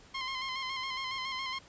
15% pulse tone with vibrato, 1050 Hz, C6, 6 cents sharp, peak -28 dBFS, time 0.14-1.59 s, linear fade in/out 10 ms, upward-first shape square, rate 7.2 Hz, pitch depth 33 cents each way, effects pink hiss -57 dBFS RMS until 1.68 s + resampled to 16000 Hz

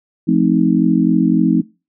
sine chord, F dominant seventh, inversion none, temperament just, 174.61 / 218.3 / 261.9 / 314.3 Hz, F3 / A3 / C4 / Eb4, 0 / -13 / +2 / +18 cents, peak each -16 dBFS, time 0.27-1.62 s, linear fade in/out 20 ms, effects noise-tail reverb RT60 0.3 s tail -23 dB re dry

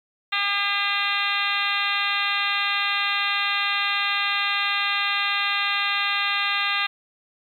harmonic tone with a mistuned harmonic, 403.7 Hz, G#4, 49 cents flat, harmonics 2 / 3 / 4 / 5 / 6 / 7 / 8 / 9 / 10, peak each -34 / -28 / -30 / -28 / -30 / -29 / -32 / -29 / -33 dBFS, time 0.32-6.87 s, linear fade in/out 10 ms, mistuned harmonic 7, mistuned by -46 cents, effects 9-bit

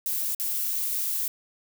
violet noise with dropouts, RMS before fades -28 dBFS, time 0.06-1.28 s, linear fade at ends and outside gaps 1 ms, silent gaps 0.348-0.398 s, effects none

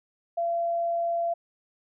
sine tone, 681 Hz, F5, 44 cents flat, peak -24 dBFS, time 0.37-1.34 s, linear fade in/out 10 ms, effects none

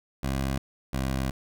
15% pulse tone pair in turn, 67.1 / 66.02 Hz, C2 / C2, +44 / +16 cents, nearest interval unison, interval 28 cents, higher first, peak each -20 dBFS, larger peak neither, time 0.23-0.58 / 0.93-1.31 s, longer second, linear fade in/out 5 ms, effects none

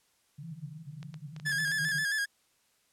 pink band-pass noise, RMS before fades -43 dBFS, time 0.38-2.05 s, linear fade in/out 10 ms, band 140 to 160 Hz, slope 96 dB/octave
clicks, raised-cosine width 0.2 ms, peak -31 dBFS, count 12, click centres 1.029 / 1.142 / 1.364 / 1.399 / 1.463 / 1.496 / 1.528 / 1.603 / 1.677 / 1.716 / 1.844 / 1.89 s
45% pulse tone with vibrato, 1683 Hz, G#6, 23 cents sharp, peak -28 dBFS, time 1.45-2.26 s, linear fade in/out 20 ms, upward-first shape square, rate 7.5 Hz, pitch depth 51 cents each way
effects white hiss -70 dBFS RMS until 2.92 s + low-pass 11000 Hz 12 dB/octave

